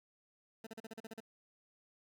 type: tone bursts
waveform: 20% pulse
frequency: 222.9 Hz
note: A3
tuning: 23 cents sharp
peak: -40 dBFS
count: 9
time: 0.64-1.204 s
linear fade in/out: 5 ms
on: 28 ms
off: 39 ms
effects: none